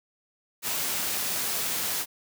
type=high-pass noise; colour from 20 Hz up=white; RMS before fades=-29 dBFS; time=0.62-2.06 s; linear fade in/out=50 ms; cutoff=100 Hz; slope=12 dB/octave; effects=none